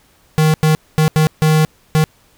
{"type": "tone bursts at uneven times", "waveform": "square", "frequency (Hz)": 155.9, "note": "D#3", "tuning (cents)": 4, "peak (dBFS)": -10, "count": 6, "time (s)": [[0.38, 0.54], [0.63, 0.75], [0.98, 1.08], [1.16, 1.27], [1.42, 1.65], [1.95, 2.04]], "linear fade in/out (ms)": 0, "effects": ["pink hiss -53 dBFS RMS until 2.37 s"]}